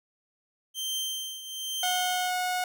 sawtooth tone with tremolo, 3136 Hz, G7, in tune, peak -25 dBFS, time 0.74-2.32 s, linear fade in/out 50 ms, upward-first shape triangle, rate 1.1 Hz, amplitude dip 75%
sawtooth tone, 729 Hz, F#5, 26 cents flat, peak -23 dBFS, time 1.83-2.64 s, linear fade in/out 2 ms
effects none

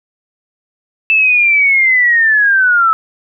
sine linear sweep, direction down, 2646 to 1296 Hz, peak -7 dBFS, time 1.1-2.93 s, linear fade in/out 0 ms, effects none

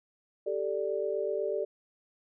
sine chord, G suspended second, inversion none, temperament equal, 392 / 440 / 587.3 Hz, G4 / A4 / D5, 0 / 0 / 0 cents, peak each -33 dBFS, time 0.46-1.65 s, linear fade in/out 10 ms, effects none

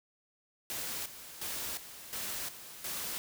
white noise with tremolo, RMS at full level -38 dBFS, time 0.7-3.18 s, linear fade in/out 0 ms, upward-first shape square, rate 1.4 Hz, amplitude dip 70%, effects none

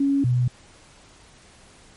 sine tone pair in turn, 278.1 / 123.88 Hz, C#4 / B2, +6 / +6 cents, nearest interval octave + major second, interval 1400 cents, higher first, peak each -17 dBFS, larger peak neither, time 0-0.24 / 0.24-0.48 s, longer neither, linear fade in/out 5 ms, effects pink hiss -51 dBFS RMS until 1.96 s + MP3 48 kbps

